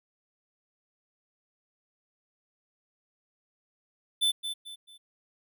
square tone with echo, 3520 Hz, A7, in tune, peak -23 dBFS, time 4.21-4.32 s, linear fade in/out 20 ms, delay 220 ms, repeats 3, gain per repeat -9 dB, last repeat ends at 4.98 s, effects none

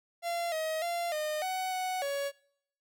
45% pulse tone with pitch steps, 686 / 633 / 689 / 611 / 748 / 742 / 561 Hz, F5 / D#5 / F5 / D#5 / F#5 / F#5 / C#5, -31 / +30 / -24 / -32 / +19 / +5 / +21 cents, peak -31 dBFS, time 0.22-2.32 s, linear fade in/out 50 ms, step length 300 ms, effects noise-tail reverb RT60 0.7 s tail -23 dB re dry

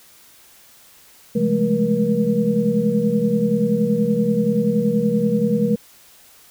sine tone cluster, 134.2 / 173 / 206.7 / 217.2 / 478.1 Hz, C3 / F3 / G#3 / A3 / A#4, +44 / -16 / -8 / -22 / +44 cents, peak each -29 / -24 / -21 / -20 / -21 dBFS, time 1.35-5.76 s, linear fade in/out 10 ms, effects white hiss -49 dBFS RMS until 6.5 s

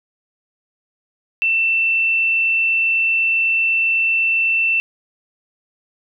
sine tone, 2678 Hz, E7, 27 cents sharp, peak -14 dBFS, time 1.42-4.8 s, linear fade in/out 0 ms, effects none

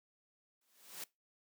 white noise with exponential growth, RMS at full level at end -42 dBFS, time 0.61-1.04 s, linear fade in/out 5 ms, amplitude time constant 92 ms, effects noise-tail reverb RT60 0.2 s tail -21 dB re dry + high-pass 200 Hz 12 dB/octave

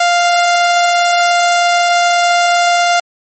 sawtooth tone, 698.5 Hz, F5, in tune, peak -5 dBFS, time 0-3 s, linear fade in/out 5 ms, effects MP3 32 kbps

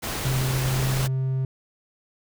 pink noise, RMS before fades -29 dBFS, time 0.02-1.08 s, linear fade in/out 20 ms
triangle tone with pitch glide, 130.9 to 131.81 Hz, C3 to C3, +1 to +13 cents, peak -20 dBFS, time 0.25-1.45 s, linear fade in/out 2 ms, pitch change +12 cents, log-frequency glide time 0.62-1.2 s
effects none

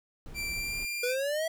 brown noise, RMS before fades -42 dBFS, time 0.26-0.85 s, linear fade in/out 0 ms
sawtooth tone with pitch glide, 2349 to 2389 Hz, D7 to D7, 0 to +29 cents, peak -29 dBFS, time 0.34-1.16 s, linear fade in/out 50 ms, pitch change +29 cents, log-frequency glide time 0.52-0.81 s
square exponential sweep, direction up, 482.7 to 659.3 Hz, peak -29 dBFS, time 1.03-1.48 s, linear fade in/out 5 ms
effects none

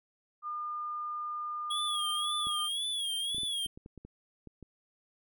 sine tone, 1210 Hz, D#6, 49 cents flat, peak -34 dBFS, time 0.42-2.69 s, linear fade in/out 50 ms
square tone with vibrato, 3318 Hz, G#7, 2 cents flat, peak -32 dBFS, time 1.7-3.67 s, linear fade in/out 10 ms, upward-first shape sine, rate 1.9 Hz, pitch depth 88 cents each way
clicks, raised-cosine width 3 ms, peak -34 dBFS, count 11, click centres 2.47 / 3.347 / 3.382 / 3.433 / 3.662 / 3.775 / 3.861 / 3.977 / 4.05 / 4.473 / 4.627 s
effects none

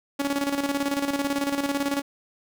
sawtooth tone with tremolo, 280.9 Hz, C#4, 23 cents sharp, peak -18 dBFS, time 0.19-2.02 s, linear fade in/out 10 ms, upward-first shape square, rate 18 Hz, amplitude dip 60%, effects none

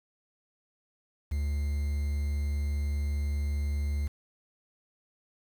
triangle tone with quantisation, 72.5 Hz, D2, 22 cents flat, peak -25 dBFS, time 1.31-4.08 s, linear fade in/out 10 ms, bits 8, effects none

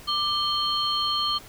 sine tone cluster, 1185 / 3128 / 4293 Hz, D6 / G7 / C8, +15 / -4 / +44 cents, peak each -27 dBFS, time 0.07-1.39 s, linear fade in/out 20 ms, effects pink hiss -46 dBFS RMS until 1.48 s

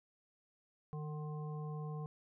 harmonic tone with a mistuned harmonic, 150.8 Hz, D3, 46 cents sharp, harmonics 1 / 3 / 5 / 7, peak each -40 / -50 / -54 / -54 dBFS, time 0.93-2.06 s, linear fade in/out 0 ms, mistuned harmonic 1, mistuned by +26 cents, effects none

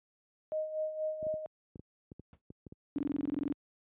sine tone with tremolo, 622.3 Hz, D#5, in tune, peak -30 dBFS, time 0.52-1.46 s, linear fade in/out 0 ms, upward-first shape sine, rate 4.2 Hz, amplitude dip 65%
clicks, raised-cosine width 3 ms, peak -34 dBFS, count 10, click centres 1.228 / 1.267 / 1.34 / 1.758 / 1.795 / 2.118 / 2.196 / 2.504 / 2.667 / 2.724 s
brown noise with exponential decay, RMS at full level -47 dBFS, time 2.33-2.41 s, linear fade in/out 1 ms, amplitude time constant 16 ms
sine tone bursts, 287.7 Hz, D4, 36 cents flat, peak -29 dBFS, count 13, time 2.96-3.524 s, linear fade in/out 0 ms, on 24 ms, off 21 ms
effects high-pass 80 Hz 12 dB/octave + resampled to 8000 Hz

